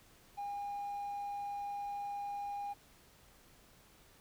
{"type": "tone", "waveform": "triangle", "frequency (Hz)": 811, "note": "G#5", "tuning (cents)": -41, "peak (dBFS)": -35, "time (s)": [0.37, 2.74], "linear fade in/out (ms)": 20, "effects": ["tanh soft clip ceiling -33 dBFS", "pink hiss -63 dBFS RMS until 4.2 s"]}